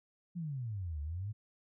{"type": "exponential two-way sweep", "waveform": "sine", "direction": "down then up", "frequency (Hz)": [180.5, 71.4, 111], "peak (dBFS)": -36, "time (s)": [0.35, 1.33], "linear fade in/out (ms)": 20, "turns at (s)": 1.01, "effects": []}